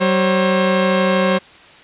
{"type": "tone pair together", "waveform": "sawtooth", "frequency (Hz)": [190, 537.4], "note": ["F#3", "C5"], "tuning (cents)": [46, 46], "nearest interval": "octave + tritone", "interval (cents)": 1800, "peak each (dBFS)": -12, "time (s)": [0, 1.39], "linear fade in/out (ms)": 20, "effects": ["white hiss -43 dBFS RMS until 1.83 s", "resampled to 8000 Hz"]}